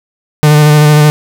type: tone with vibrato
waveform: 45% pulse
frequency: 150 Hz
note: D3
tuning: 37 cents sharp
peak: -3 dBFS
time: 0.43-1.1 s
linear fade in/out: 0 ms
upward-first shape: square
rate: 13 Hz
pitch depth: 16 cents each way
effects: none